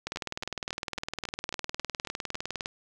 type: two click trains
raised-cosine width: 0.2 ms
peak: -15 / -19 dBFS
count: 52 / 9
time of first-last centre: 0.07-2.659 / 0.16-2.346 s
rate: 19.7 / 3.66 Hz
effects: none